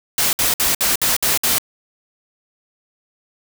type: noise bursts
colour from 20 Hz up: white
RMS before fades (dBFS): -17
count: 7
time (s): 0.18-1.584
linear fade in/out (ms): 2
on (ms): 150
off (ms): 59
effects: none